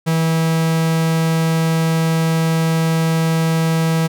45% pulse tone, 162.5 Hz, E3, 24 cents flat, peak -14 dBFS, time 0.06-4.08 s, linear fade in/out 20 ms, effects none

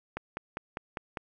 click train, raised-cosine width 0.5 ms, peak -19 dBFS, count 6, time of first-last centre 0.17-1.172 s, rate 4.99 Hz, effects none

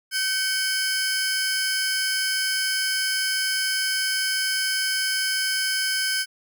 sawtooth tone cluster, 1535 / 2227 / 5100 Hz, G6 / C#7 / D#8, -37 / +7 / +42 cents, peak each -22 / -28 / -23 dBFS, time 0.11-6.26 s, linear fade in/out 50 ms, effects none

